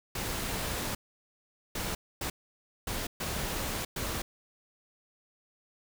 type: noise bursts at uneven times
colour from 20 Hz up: pink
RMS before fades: -34 dBFS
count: 6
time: 0.15-0.95 / 1.75-1.95 / 2.21-2.3 / 2.87-3.07 / 3.2-3.85 / 3.96-4.22 s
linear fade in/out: 5 ms
effects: none